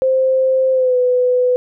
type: tone with pitch glide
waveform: sine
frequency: 523.3 to 499.1 Hz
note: C5 to B4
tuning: 0 to +18 cents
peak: -11 dBFS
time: 0.02-1.56 s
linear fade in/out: 0 ms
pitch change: -82 cents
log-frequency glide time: 0.72-0.97 s
effects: none